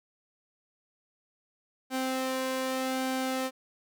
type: tone with flanger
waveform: sawtooth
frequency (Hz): 260.8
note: C4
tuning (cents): -5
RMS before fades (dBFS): -31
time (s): 1.9-3.51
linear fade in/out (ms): 50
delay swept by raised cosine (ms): 1.3 to 1.81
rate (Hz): 0.83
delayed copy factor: +0.5
effects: none